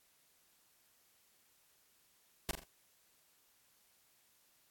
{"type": "noise with echo", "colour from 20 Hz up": "pink", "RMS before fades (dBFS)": -35, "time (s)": [2.49, 2.51], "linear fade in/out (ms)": 0, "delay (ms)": 42, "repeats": 3, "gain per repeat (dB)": -7, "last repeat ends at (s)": 2.636, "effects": ["white hiss -71 dBFS RMS until 4.7 s", "AAC 64 kbps"]}